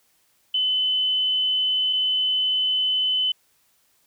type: tone pair in turn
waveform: sine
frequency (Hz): 3026 / 3026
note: F#7 / F#7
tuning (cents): +38 / +38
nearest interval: unison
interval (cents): 0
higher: neither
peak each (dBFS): -19 / -19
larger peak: neither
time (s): 0.54-1.93 / 1.93-3.32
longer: neither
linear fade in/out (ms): 5
effects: white hiss -64 dBFS RMS until 4.06 s